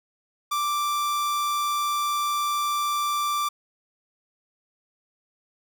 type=tone; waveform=45% pulse; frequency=1174.7 Hz; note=D6; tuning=in tune; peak=-23 dBFS; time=0.51-3.49 s; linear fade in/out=10 ms; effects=none